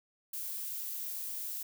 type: noise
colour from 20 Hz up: violet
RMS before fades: -39 dBFS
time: 0.33-1.63 s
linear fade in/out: 5 ms
effects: none